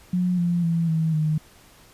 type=tone with pitch steps; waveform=sine; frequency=180.1 / 173.36 / 166.88 / 160.64 / 154.63 Hz; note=F#3 / F3 / E3 / E3 / D#3; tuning=-46 / -12 / +22 / -44 / -10 cents; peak=-19 dBFS; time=0.13-1.38 s; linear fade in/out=5 ms; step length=250 ms; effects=pink hiss -52 dBFS RMS until 1.93 s + resampled to 32000 Hz